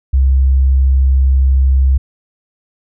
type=tone; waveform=sine; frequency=66.4 Hz; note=C2; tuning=26 cents sharp; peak=-7 dBFS; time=0.13-1.98 s; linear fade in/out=10 ms; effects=none